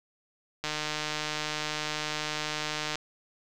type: click train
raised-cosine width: 0.2 ms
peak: -14 dBFS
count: 353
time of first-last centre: 0.64-2.956 s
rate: 152 Hz
effects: none